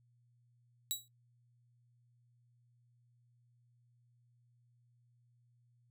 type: tone with exponential decay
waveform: 15% pulse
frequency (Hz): 3881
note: B7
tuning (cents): -31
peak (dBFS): -23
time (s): 0.91-1.08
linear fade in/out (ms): 0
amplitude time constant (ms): 35
effects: noise-tail reverb RT60 0.1 s tail -17 dB re dry + added 120 Hz sine -68 dBFS peak until 5.9 s